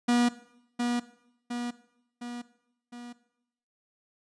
45% pulse tone with echo, 241.2 Hz, B3, 41 cents flat, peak -21 dBFS, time 0.08-0.29 s, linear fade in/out 10 ms, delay 710 ms, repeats 4, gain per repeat -5 dB, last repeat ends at 3.13 s, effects noise-tail reverb RT60 0.8 s tail -17 dB re dry + resampled to 22050 Hz

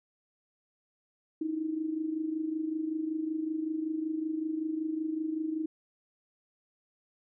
sine tone with amplitude modulation, 315.5 Hz, D#4, 24 cents sharp, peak -27 dBFS, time 1.41-5.66 s, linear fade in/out 5 ms, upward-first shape sine, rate 25.3 Hz, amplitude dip 65%, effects none

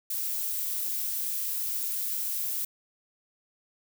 violet noise, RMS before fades -31 dBFS, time 0.1-2.65 s, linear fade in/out 5 ms, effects none

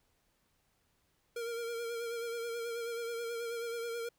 square tone with vibrato, 466.2 Hz, A#4, in tune, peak -37 dBFS, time 1.36-4.09 s, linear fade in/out 5 ms, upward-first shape sine, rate 9.3 Hz, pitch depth 34 cents each way, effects pink hiss -75 dBFS RMS until 4.18 s

